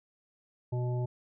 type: harmonic tone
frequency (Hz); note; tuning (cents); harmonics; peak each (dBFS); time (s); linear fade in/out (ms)
123.47; B2; 0; 1 / 3 / 5 / 7; -29 / -39 / -43 / -46; 0.72-1.06; 10
effects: none